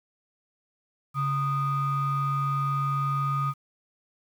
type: ring-modulated tone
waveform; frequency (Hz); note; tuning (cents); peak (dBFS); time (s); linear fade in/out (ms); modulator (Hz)
triangle; 549; C#5; -17; -18; 1.14-3.54; 50; 688
effects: tanh soft clip ceiling -17 dBFS + 9-bit